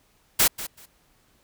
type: noise with echo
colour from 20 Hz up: white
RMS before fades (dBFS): -18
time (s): 0.39-0.48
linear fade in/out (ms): 10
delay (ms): 190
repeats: 2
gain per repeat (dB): -15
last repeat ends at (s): 0.86
effects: pink hiss -63 dBFS RMS until 1.43 s